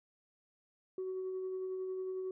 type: tone with tremolo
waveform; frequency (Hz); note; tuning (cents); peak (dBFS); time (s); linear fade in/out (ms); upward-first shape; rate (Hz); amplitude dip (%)
sine; 374.5; F#4; +21; -34; 0.98-2.31; 2; sine; 11; 25
effects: tanh soft clip ceiling -33 dBFS